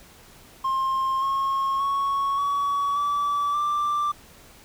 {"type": "tone with pitch steps", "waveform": "triangle", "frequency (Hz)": [1062, 1084.3, 1107.1, 1130.4, 1154.1, 1178.4], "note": ["C6", "C#6", "C#6", "C#6", "D6", "D6"], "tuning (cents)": [25, -39, -3, 34, -31, 6], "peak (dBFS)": -19, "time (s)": [0.64, 4.12], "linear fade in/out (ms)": 10, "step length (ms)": 580, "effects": ["tanh soft clip ceiling -15 dBFS", "pink hiss -50 dBFS RMS until 4.64 s"]}